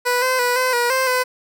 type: tone with pitch steps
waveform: 15% pulse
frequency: 492.4 / 514 / 490.7 / 511 / 480.5 / 523 / 506 Hz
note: B4 / C5 / B4 / C5 / B4 / C5 / B4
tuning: -5 / -31 / -11 / -41 / -48 / -1 / +42 cents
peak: -10 dBFS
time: 0.05-1.24 s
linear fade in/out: 20 ms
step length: 170 ms
effects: none